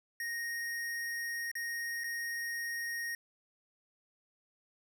square tone with dropouts, 1864.7 Hz, A#6, in tune, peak -36 dBFS, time 0.2-3.15 s, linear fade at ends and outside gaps 2 ms, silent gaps 1.515-1.553 / 2.037-2.041 s, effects none

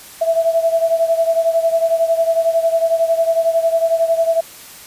sine beating tone pair, 658 / 669 Hz, E5 / E5, -3 / +25 cents, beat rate 11 Hz, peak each -14 / -18 dBFS, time 0.21-4.41 s, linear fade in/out 10 ms, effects white hiss -38 dBFS RMS until 4.86 s + resampled to 32000 Hz

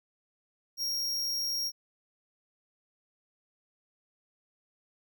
45% pulse tone, 5588 Hz, F8, in tune, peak -30 dBFS, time 0.77-1.72 s, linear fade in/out 50 ms, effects none

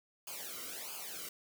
white noise with flanger, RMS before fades -44 dBFS, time 0.27-1.29 s, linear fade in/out 5 ms, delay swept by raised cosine 0.52 to 1.19 ms, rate 1.5 Hz, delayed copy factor -0.95, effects none

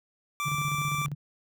25% pulse tone, 1171 Hz, D6, 5 cents flat, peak -25 dBFS, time 0.4-1.06 s, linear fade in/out 0 ms
sine tone with tremolo, 145.2 Hz, D3, 19 cents flat, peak -28 dBFS, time 0.45-1.15 s, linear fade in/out 20 ms, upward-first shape square, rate 15 Hz, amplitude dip 70%
effects none

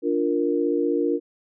sine chord, Bb major, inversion first, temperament equal, 293.7 / 349.2 / 466.2 Hz, D4 / F4 / Bb4, 0 / 0 / 0 cents, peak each -24 dBFS, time 0.02-1.2 s, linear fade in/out 50 ms, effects none

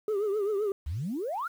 sine tone with vibrato, 411.8 Hz, G#4, 15 cents flat, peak -23 dBFS, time 0.08-0.72 s, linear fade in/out 2 ms, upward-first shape triangle, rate 7.7 Hz, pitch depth 120 cents each way
sine exponential sweep, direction up, 65.41 to 1480 Hz, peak -29 dBFS, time 0.86-1.48 s, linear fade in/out 10 ms
effects tanh soft clip ceiling -25 dBFS + 9-bit

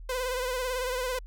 sawtooth tone with vibrato, 506 Hz, B4, 42 cents sharp, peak -25 dBFS, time 0.09-1.19 s, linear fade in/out 5 ms, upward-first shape sine, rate 18 Hz, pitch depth 53 cents each way, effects added 41 Hz sine -40 dBFS peak until 1.26 s

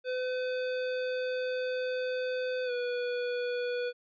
square tone with pitch glide, 507 to 489.4 Hz, B4 to B4, +45 to -16 cents, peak -31 dBFS, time 0.04-3.93 s, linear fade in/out 50 ms, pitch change -61 cents, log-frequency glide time 2.65-2.71 s, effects resampled to 11025 Hz

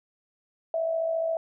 sine tone with amplitude modulation, 655 Hz, E5, 11 cents flat, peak -22 dBFS, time 0.74-1.37 s, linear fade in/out 2 ms, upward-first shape sine, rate 54.4 Hz, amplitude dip 50%, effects none

